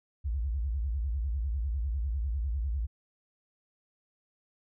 sine tone with vibrato, 62.4 Hz, B1, 19 cents sharp, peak -28 dBFS, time 0.24-2.87 s, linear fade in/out 20 ms, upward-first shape sine, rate 10 Hz, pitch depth 300 cents each way, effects none

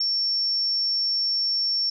sine tone, 5450 Hz, F8, 43 cents flat, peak -21 dBFS, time 0-1.9 s, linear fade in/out 5 ms, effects none

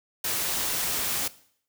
white noise, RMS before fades -28 dBFS, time 0.24-1.28 s, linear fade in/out 5 ms, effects noise-tail reverb RT60 0.6 s tail -18 dB re dry

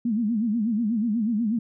sine tone with vibrato, 222.2 Hz, A3, 17 cents sharp, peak -21 dBFS, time 0.05-1.59 s, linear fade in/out 5 ms, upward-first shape sine, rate 8.2 Hz, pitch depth 150 cents each way, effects none

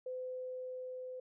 sine tone with level ramp, 509 Hz, C5, 48 cents flat, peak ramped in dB -38 to -42 dBFS, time 0.06-1.2 s, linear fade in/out 5 ms, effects none

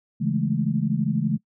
sine chord, A major seventh, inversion first, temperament equal with one note detuned, 139.47 / 164.81 / 207.7 / 220 Hz, C#3 / E3 / G#3 / A3, +11 / 0 / 0 / 0 cents, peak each -26 dBFS, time 0.2-1.38 s, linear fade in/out 20 ms, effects noise-tail reverb RT60 0.1 s tail -24 dB re dry

